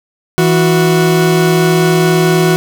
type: tone pair together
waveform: 40% pulse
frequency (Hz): 163.9 / 367.6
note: E3 / F#4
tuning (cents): -10 / -11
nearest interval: octave + major second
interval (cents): 1399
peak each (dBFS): -10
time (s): 0.38-2.56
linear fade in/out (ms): 0
effects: none